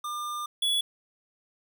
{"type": "tone pair in turn", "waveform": "square", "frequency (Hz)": [1200, 3394], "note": ["D6", "G#7"], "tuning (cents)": [37, 37], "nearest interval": "octave + tritone", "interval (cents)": 1800, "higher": "second", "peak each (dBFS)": [-32, -24], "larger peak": "second", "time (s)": [[0.04, 0.46], [0.62, 0.81]], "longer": "first", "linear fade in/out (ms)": 5, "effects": []}